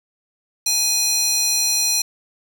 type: tone with high-pass filter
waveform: square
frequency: 830.6 Hz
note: G#5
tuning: in tune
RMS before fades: -19 dBFS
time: 0.66-2.02 s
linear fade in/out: 5 ms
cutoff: 5100 Hz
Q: 2.2
effects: none

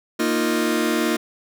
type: chord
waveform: sawtooth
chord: Bb suspended fourth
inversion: none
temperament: just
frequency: 233.1 / 310.8 / 349.6 Hz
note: Bb3 / Eb4 / F4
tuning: 0 / -2 / +2 cents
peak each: -19 dBFS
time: 0.19-1.17 s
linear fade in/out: 10 ms
effects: none

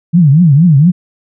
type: tone with vibrato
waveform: sine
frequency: 156.3 Hz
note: D#3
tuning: 8 cents sharp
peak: -3 dBFS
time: 0.13-0.92 s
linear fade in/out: 20 ms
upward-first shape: triangle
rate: 4.3 Hz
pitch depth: 300 cents each way
effects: none

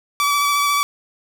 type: tone with vibrato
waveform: sawtooth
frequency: 1150 Hz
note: D6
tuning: 37 cents flat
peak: -12 dBFS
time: 0.2-0.83 s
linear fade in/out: 0 ms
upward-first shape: square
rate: 14 Hz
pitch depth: 13 cents each way
effects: none

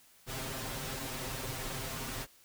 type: noise with comb filter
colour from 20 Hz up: pink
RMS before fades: -39 dBFS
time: 0.26-2.27 s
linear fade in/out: 50 ms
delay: 7.6 ms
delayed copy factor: +0.95
effects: white hiss -62 dBFS RMS until 2.44 s

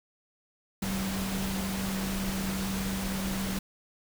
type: tone in noise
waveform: sine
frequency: 192.3 Hz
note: G3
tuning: 33 cents flat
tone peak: -31 dBFS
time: 0.82-3.59 s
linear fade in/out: 5 ms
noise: pink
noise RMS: -35 dBFS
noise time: 0.82-3.59 s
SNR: +1 dB
effects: none

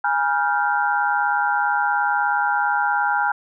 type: tone cluster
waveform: sine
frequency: 825 / 964 / 1396 / 1553 Hz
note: G#5 / B5 / F6 / G6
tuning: -12 / -42 / -1 / -17 cents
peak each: -21 / -25 / -22 / -26 dBFS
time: 0.04-3.32 s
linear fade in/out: 5 ms
effects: none

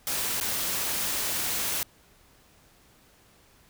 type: noise with dropouts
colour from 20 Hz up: white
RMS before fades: -29 dBFS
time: 0.07-1.83 s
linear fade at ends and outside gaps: 1 ms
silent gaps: 0.401-0.41 s
effects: pink hiss -59 dBFS RMS until 3.69 s

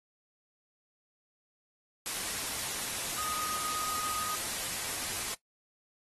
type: tone in noise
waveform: sine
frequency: 1244.5 Hz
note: D#6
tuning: in tune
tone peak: -36 dBFS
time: 3.18-4.35 s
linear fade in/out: 0 ms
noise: white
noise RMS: -35 dBFS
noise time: 2.06-5.34 s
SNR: -4 dB
effects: noise-tail reverb RT60 0.1 s tail -17 dB re dry + AAC 32 kbps

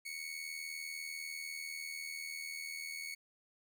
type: tone with amplitude modulation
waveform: sawtooth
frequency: 2214 Hz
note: C#7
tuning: 3 cents flat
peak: -35 dBFS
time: 0.05-3.15 s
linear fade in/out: 10 ms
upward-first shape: sine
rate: 80.1 Hz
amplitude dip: 65%
effects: none

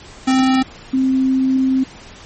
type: tone pair in turn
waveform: square / sine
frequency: 261.6 / 262.7 Hz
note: C4 / C4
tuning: 0 / +7 cents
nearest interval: unison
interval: 7 cents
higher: second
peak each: -12 dBFS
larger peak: neither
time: 0.27-0.63 / 0.93-1.84 s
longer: second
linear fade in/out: 10 ms
effects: pink hiss -39 dBFS RMS until 2.25 s + MP3 32 kbps

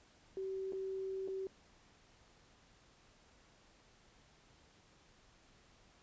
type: tone with dropouts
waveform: sine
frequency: 383 Hz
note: G4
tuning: 40 cents flat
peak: -38 dBFS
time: 0.37-1.47 s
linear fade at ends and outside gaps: 1 ms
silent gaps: 0.723-0.732 / 1.277-1.284 s
effects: pink hiss -66 dBFS RMS until 6.02 s + resampled to 16000 Hz

